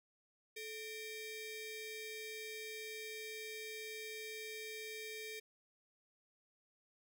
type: ring-modulated tone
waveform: sawtooth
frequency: 1386 Hz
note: F6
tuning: 14 cents flat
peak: -38 dBFS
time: 0.56-5.4 s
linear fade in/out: 10 ms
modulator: 951 Hz
effects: none